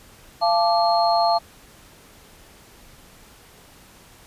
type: tone cluster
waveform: sine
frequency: 687 / 878 / 1171 / 4252 Hz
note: F5 / A5 / D6 / C8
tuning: -29 / -4 / -5 / +27 cents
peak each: -18 / -21 / -26 / -27 dBFS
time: 0.41-1.39 s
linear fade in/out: 20 ms
effects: pink hiss -49 dBFS RMS until 4.26 s + resampled to 32000 Hz